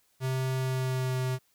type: tone with pitch glide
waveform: square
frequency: 130.6 to 128.73 Hz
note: C3 to C3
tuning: -3 to -28 cents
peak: -28 dBFS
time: 0.2-1.39 s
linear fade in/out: 50 ms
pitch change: -25 cents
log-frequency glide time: 0.56-1.22 s
effects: white hiss -69 dBFS RMS until 1.54 s